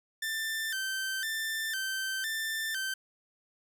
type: tone with vibrato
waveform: sawtooth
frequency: 1661.2 Hz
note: G#6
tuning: in tune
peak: -28 dBFS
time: 0.22-2.94 s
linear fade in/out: 5 ms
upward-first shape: square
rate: 0.99 Hz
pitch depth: 120 cents each way
effects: none

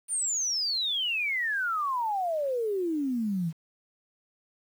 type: exponential sweep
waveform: sine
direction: down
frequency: 9397 to 155.56 Hz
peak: -26 dBFS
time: 0.08-3.53 s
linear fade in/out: 50 ms
effects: 9-bit

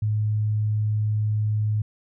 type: tone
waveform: sine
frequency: 106.7 Hz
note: G#2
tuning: 47 cents sharp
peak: -20 dBFS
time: 0.02-1.82 s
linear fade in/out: 5 ms
effects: none

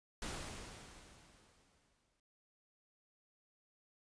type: noise with exponential decay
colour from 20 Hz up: pink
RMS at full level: -42 dBFS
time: 0.22-2.2 s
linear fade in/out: 2 ms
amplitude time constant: 430 ms
effects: resampled to 22050 Hz

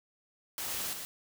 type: noise with echo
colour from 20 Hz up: white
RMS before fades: -37 dBFS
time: 0.58-0.93 s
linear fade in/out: 0 ms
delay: 120 ms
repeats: 1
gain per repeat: -4 dB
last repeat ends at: 1.05 s
effects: none

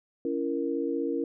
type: chord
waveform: sine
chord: A# diminished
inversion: first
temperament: just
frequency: 279.7 / 335.6 / 466.2 Hz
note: C#4 / E4 / A#4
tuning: +16 / +31 / 0 cents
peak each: -31 dBFS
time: 0.25-1.24 s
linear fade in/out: 2 ms
effects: none

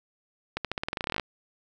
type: accelerating click train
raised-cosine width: 0.3 ms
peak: -13 dBFS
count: 17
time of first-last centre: 0.57-1.197 s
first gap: 77 ms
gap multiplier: 0.9
effects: none

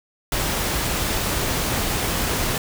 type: noise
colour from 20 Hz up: pink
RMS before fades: -23 dBFS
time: 0.32-2.58 s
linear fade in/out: 2 ms
effects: none

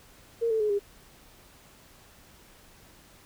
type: tone with pitch steps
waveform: sine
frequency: 462.6 / 442.5 / 423.2 / 404.8 Hz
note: A#4 / A4 / G#4 / G#4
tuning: -13 / +10 / +33 / -44 cents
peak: -23 dBFS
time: 0.41-0.794 s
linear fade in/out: 20 ms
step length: 96 ms
effects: pink hiss -55 dBFS RMS until 3.25 s

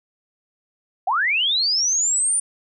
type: linear sweep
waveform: sine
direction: up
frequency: 682 to 9390 Hz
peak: -17 dBFS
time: 1.07-2.4 s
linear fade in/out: 5 ms
effects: none

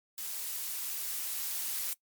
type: noise with level ramp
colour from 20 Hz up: blue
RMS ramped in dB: -38 to -34 dBFS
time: 0.18-1.93 s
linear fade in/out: 0 ms
effects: noise-tail reverb RT60 0.1 s tail -20 dB re dry + MP3 96 kbps

